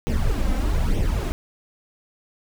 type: noise with flanger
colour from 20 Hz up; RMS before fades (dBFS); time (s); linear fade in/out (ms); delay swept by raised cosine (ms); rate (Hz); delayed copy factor
brown; -21; 0.07-1.32; 0; 0.33 to 3.93; 1.1; +0.7
effects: none